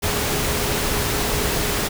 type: tone in noise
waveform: sine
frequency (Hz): 415.3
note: G#4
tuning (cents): 0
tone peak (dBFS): -30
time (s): 0.02-1.89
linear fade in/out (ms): 20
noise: pink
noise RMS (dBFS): -22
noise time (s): 0.02-1.89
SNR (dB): -11
effects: none